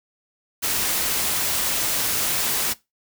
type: noise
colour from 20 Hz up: white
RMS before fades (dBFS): -23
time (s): 0.62-2.74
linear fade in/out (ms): 20
effects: noise-tail reverb RT60 0.2 s tail -19 dB re dry